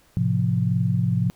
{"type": "chord", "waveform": "sine", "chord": "F major", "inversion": "first", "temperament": "just", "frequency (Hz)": [109.13, 130.96, 174.61], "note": ["A2", "C3", "F3"], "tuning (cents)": [-14, 2, 0], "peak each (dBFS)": -23, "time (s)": [0.17, 1.3], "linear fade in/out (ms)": 0, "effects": ["pink hiss -58 dBFS RMS until 1.35 s"]}